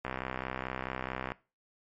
click train, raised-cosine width 0.5 ms, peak -19 dBFS, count 83, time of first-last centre 0.05-1.319 s, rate 64.6 Hz, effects noise-tail reverb RT60 0.3 s tail -19 dB re dry + MP3 48 kbps

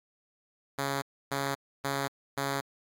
5% pulse tone bursts, 138.59 Hz, C#3, in tune, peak -18 dBFS, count 4, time 0.78-2.61 s, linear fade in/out 10 ms, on 240 ms, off 290 ms, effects AAC 48 kbps

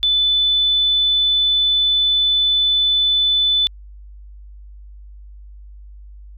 sine tone, 3500 Hz, A7, 10 cents flat, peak -13 dBFS, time 0.03-3.67 s, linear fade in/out 0 ms, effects added 50 Hz sine -36 dBFS peak until 6.37 s

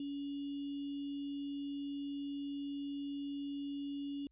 sine tone with sample-and-hold, 282.5 Hz, C#4, 33 cents sharp, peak -38 dBFS, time 0-4.27 s, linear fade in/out 2 ms, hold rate 3150 Hz, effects added 59 Hz sine -70 dBFS peak until 4.31 s + resampled to 8000 Hz

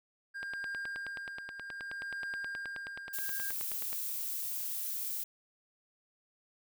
triangle tone with tremolo, 1604 Hz, G6, 39 cents sharp, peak -34 dBFS, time 0.34-3.52 s, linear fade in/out 20 ms, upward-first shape triangle, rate 0.63 Hz, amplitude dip 60%
click train, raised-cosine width 0.3 ms, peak -27 dBFS, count 34, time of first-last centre 0.43-3.929 s, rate 9.43 Hz
violet noise, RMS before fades -37 dBFS, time 3.13-5.24 s, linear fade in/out 10 ms
effects none

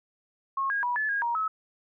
sine tone with pitch steps, 1086 / 1634 / 974 / 1728 / 1633 / 943 / 1290 Hz, C#6 / G#6 / B5 / A6 / G#6 / A#5 / E6, -36 / -29 / -24 / -32 / -30 / +20 / -38 cents, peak -25 dBFS, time 0.57-1.48 s, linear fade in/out 5 ms, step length 130 ms, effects none

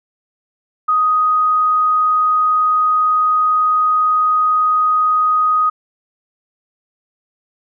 sine tone, 1249 Hz, D#6, 6 cents sharp, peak -11 dBFS, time 0.88-5.7 s, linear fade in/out 10 ms, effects none

